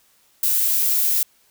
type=noise; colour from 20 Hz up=violet; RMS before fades=-19 dBFS; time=0.43-1.23 s; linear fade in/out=2 ms; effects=white hiss -59 dBFS RMS until 1.5 s